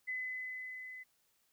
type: tone with level ramp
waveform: sine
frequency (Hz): 2019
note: B6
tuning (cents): +38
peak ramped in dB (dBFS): -35 to -46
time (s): 0.07-1.04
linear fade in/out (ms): 20
effects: white hiss -75 dBFS RMS until 1.52 s